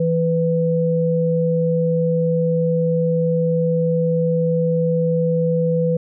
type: tone pair together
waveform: sine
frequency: 164.81 / 497.6 Hz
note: E3 / B4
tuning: 0 / +13 cents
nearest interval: octave + perfect fifth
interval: 1913 cents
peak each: -18 dBFS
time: 0-5.97 s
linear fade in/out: 5 ms
effects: none